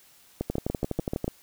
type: two click trains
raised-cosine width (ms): 2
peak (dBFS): -14 / -14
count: 7 / 10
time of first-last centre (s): 0.41-1.28 / 0.5-1.244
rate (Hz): 6.9 / 12.1
effects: white hiss -57 dBFS RMS until 1.42 s